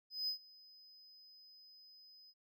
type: tone with ADSR envelope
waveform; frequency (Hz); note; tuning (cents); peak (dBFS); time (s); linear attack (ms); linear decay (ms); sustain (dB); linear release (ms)
triangle; 5030; D#8; +18; -33; 0.1-2.34; 180; 99; -24; 46
effects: none